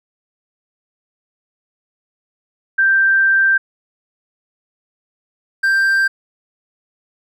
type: tone pair in turn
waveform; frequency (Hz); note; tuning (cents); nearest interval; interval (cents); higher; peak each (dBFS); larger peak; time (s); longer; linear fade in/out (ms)
sine / triangle; 1571 / 1576.7; G6 / G6; +3 / +10; unison; 7; second; -10; neither; 2.78-3.58 / 5.63-6.08; first; 10
effects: none